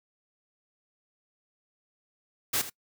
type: noise with echo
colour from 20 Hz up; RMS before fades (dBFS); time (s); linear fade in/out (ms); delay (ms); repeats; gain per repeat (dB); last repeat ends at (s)
white; -27; 2.53-2.62; 10; 80; 1; -13; 2.7
effects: noise-tail reverb RT60 0.1 s tail -23 dB re dry